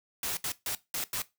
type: noise bursts at uneven times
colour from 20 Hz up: white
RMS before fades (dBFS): -33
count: 5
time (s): 0.23-0.37 / 0.44-0.52 / 0.66-0.75 / 0.94-1.04 / 1.13-1.22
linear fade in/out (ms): 2
effects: noise-tail reverb RT60 0.2 s tail -17 dB re dry